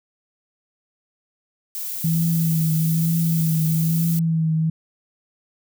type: noise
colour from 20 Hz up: violet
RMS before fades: -29 dBFS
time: 1.75-4.19 s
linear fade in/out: 0 ms
type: tone with vibrato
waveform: sine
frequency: 162.7 Hz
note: E3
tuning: 22 cents flat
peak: -17 dBFS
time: 2.04-4.7 s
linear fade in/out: 5 ms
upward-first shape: triangle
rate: 1.1 Hz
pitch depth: 45 cents each way
effects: none